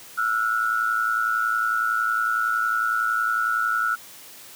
sine tone pair together, 1333.1 / 1444 Hz, E6 / F#6, +19 / -43 cents, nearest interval minor second, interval 138 cents, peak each -23 dBFS, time 0.17-3.96 s, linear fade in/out 20 ms, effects white hiss -44 dBFS RMS until 4.55 s + high-pass 100 Hz 12 dB/octave

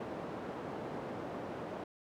white band-pass noise, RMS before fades -42 dBFS, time 0-1.84 s, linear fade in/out 5 ms, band 140 to 640 Hz, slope 12 dB/octave, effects none

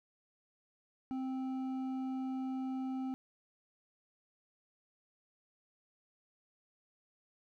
sine tone with hard clipping, 261.6 Hz, C4, in tune, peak -37 dBFS, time 1.11-3.14 s, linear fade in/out 0 ms, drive 7 dB, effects none

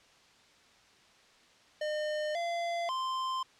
square tone with pitch steps, 607 / 685 / 1042 Hz, D#5 / F5 / C6, -43 / -34 / -7 cents, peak -32 dBFS, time 1.81-3.43 s, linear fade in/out 5 ms, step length 540 ms, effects white hiss -61 dBFS RMS until 3.59 s + low-pass 5000 Hz 12 dB/octave

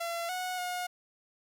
sawtooth tone with pitch steps, 679 / 733 / 720 Hz, F5 / F#5 / F#5, -49 / -16 / -47 cents, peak -29 dBFS, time 0-0.87 s, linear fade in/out 10 ms, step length 290 ms, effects none

